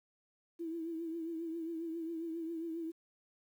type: tone with vibrato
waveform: sine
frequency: 329.6 Hz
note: E4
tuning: in tune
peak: -37 dBFS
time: 0.59-2.92 s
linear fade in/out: 20 ms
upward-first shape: triangle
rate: 7.4 Hz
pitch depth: 65 cents each way
effects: 11-bit